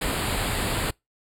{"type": "band-stop noise", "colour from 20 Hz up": "pink", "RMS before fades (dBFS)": -26, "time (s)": [0.01, 0.91], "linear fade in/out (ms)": 10, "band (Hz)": [4800, 7200], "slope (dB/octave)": 96, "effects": ["noise-tail reverb RT60 0.2 s tail -26 dB re dry", "low-pass 12000 Hz 12 dB/octave"]}